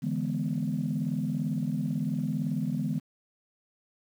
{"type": "chord", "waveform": "sine", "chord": "E dominant seventh", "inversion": "third", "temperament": "equal", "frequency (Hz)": [146.83, 164.81, 207.7, 246.9], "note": ["D3", "E3", "G#3", "B3"], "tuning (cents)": [0, 0, 0, 0], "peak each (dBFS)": -32, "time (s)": [0.02, 3], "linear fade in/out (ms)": 20, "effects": ["tanh soft clip ceiling -19 dBFS", "9-bit"]}